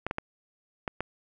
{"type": "clicks", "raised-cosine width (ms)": 0.5, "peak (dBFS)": -15, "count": 5, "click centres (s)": [0.066, 0.111, 0.184, 0.878, 1.006], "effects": []}